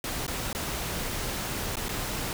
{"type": "noise with dropouts", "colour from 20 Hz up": "pink", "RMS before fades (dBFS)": -32, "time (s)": [0.04, 2.33], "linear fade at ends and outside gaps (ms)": 1, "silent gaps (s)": [[0.266, 0.279], [0.529, 0.549], [1.756, 1.769], [1.884, 1.891]], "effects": []}